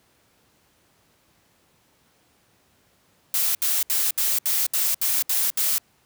blue noise bursts, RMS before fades -22 dBFS, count 9, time 3.34-5.782 s, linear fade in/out 2 ms, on 210 ms, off 69 ms, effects pink hiss -62 dBFS RMS until 6.05 s + high-pass 80 Hz 12 dB/octave

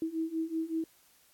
sine beating tone pair, 320.5 / 325.8 Hz, E4 / E4, -49 / -20 cents, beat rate 5.3 Hz, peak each -35 / -33 dBFS, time 0.02-0.84 s, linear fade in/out 2 ms, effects white hiss -64 dBFS RMS until 1.33 s + AAC 64 kbps

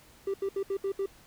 triangle tone bursts at uneven times, 392 Hz, G4, in tune, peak -25 dBFS, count 6, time 0.27-0.34 / 0.42-0.49 / 0.56-0.63 / 0.7-0.77 / 0.84-0.92 / 0.99-1.06 s, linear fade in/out 5 ms, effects tanh soft clip ceiling -21 dBFS + pink hiss -57 dBFS RMS until 1.26 s

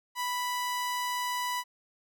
sawtooth tone, 987.8 Hz, B5, in tune, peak -26 dBFS, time 0.15-1.64 s, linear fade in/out 50 ms, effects none

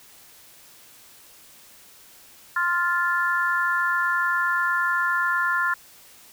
sine chord, F major, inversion second, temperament just, 1047.7 / 1396.9 / 1746.1 Hz, C6 / F6 / A6, +2 / 0 / -14 cents, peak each -26 / -23 / -25 dBFS, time 2.56-5.74 s, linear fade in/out 5 ms, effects white hiss -50 dBFS RMS until 6.32 s

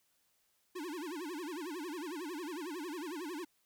square tone with vibrato, 326.3 Hz, E4, 18 cents flat, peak -40 dBFS, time 0.75-3.45 s, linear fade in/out 10 ms, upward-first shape sine, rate 11 Hz, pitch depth 230 cents each way, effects white hiss -75 dBFS RMS until 3.65 s

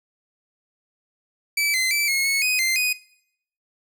sawtooth tone with pitch steps, 2308 / 2058 / 2322 / 2167 / 2198 / 2502 / 2085 / 2490 Hz, D7 / C7 / D7 / C#7 / C#7 / D#7 / C7 / D#7, -31 / -29 / -20 / -40 / -15 / +9 / -7 / +1 cents, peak -16 dBFS, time 1.57-2.93 s, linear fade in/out 5 ms, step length 170 ms, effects noise-tail reverb RT60 0.7 s tail -20 dB re dry

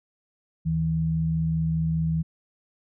sine tone pair together, 75.93 / 160.9 Hz, D#2 / E3, -42 / -42 cents, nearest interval octave + minor second, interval 1300 cents, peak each -31 / -22 dBFS, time 0.65-2.23 s, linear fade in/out 20 ms, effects none

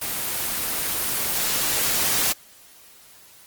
white noise with level ramp, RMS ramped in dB -27 to -21 dBFS, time 0.01-2.33 s, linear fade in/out 10 ms, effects white hiss -50 dBFS RMS until 3.46 s + Opus 24 kbps

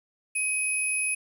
sine tone pair together, 2528 / 10112 Hz, D#7 / D#9, +27 / +27 cents, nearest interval 2 octaves, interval 2400 cents, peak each -26 dBFS, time 0.35-1.15 s, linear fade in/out 10 ms, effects tanh soft clip ceiling -20 dBFS + 9-bit

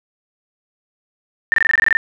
sine tone bursts, 1801 Hz, A6, 40 cents sharp, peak -10 dBFS, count 11, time 1.52-1.97 s, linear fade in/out 0 ms, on 20 ms, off 23 ms, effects none

